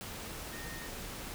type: tone in noise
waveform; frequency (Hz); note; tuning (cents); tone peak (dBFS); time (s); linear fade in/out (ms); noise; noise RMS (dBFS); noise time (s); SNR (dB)
sine; 1845; A#6; -18; -47; 0.53-0.87; 0; pink; -43; 0.01-1.34; -7
effects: none